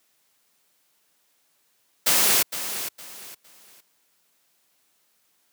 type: noise with echo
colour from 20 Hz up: white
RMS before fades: -19 dBFS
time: 2.06-2.43 s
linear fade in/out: 10 ms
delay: 460 ms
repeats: 3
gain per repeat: -11 dB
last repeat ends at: 3.81 s
effects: white hiss -67 dBFS RMS until 5.52 s + high-pass 150 Hz 12 dB/octave